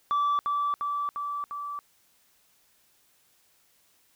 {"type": "tone with echo", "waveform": "sine", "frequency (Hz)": 1159, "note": "D6", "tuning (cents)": -23, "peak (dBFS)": -20, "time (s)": [0.11, 0.39], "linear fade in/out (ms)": 0, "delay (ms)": 350, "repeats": 4, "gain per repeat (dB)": -3, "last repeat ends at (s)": 1.79, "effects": ["tanh soft clip ceiling -21 dBFS", "white hiss -65 dBFS RMS until 4.15 s"]}